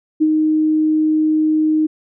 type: tone with ADSR envelope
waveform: sine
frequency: 310.6 Hz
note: D#4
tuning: 3 cents flat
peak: -9 dBFS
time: 0.2-1.87 s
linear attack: 21 ms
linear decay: 48 ms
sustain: -3 dB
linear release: 13 ms
effects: none